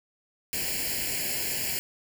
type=noise with comb filter; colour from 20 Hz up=white; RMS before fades=-30 dBFS; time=0.53-1.79 s; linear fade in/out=0 ms; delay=0.41 ms; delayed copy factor=+0.9; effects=none